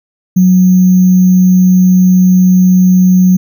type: tone with sample-and-hold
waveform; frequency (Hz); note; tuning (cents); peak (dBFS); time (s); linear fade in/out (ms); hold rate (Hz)
sine; 183.7; F#3; -12; -3; 0.36-3.37; 10; 6300
effects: none